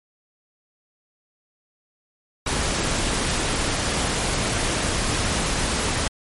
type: noise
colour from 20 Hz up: pink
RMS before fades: -23 dBFS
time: 2.46-6.08 s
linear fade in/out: 5 ms
effects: MP3 48 kbps